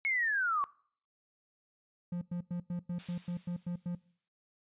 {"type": "linear sweep", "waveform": "sine", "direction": "down", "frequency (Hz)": [2210, 1100], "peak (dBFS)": -28, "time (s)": [0.05, 0.64], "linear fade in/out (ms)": 0}
{"type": "tone bursts", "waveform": "triangle", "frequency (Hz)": 175.5, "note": "F3", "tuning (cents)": 9, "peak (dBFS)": -31, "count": 10, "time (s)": [2.12, 3.952], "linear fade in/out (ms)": 5, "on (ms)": 95, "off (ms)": 98}
{"type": "noise with exponential decay", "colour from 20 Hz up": "blue", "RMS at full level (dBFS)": -41, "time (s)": [2.99, 4.28], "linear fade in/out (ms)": 1, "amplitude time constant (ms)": 280}
{"effects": ["noise-tail reverb RT60 0.5 s tail -22 dB re dry", "resampled to 8000 Hz"]}